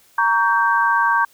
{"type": "chord", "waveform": "sine", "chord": "G diminished", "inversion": "first", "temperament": "equal with one note detuned", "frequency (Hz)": [932.3, 1128.1, 1568], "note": ["Bb5", "Db6", "G6"], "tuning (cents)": [0, 30, 0], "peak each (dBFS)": [-18, -19, -18], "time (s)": [0.18, 1.25], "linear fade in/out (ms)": 5, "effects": ["white hiss -54 dBFS RMS until 1.33 s"]}